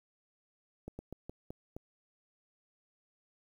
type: slowing click train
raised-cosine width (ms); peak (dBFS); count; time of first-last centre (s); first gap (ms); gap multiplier
2; -29; 6; 0.88-1.765; 110; 1.24
effects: 10-bit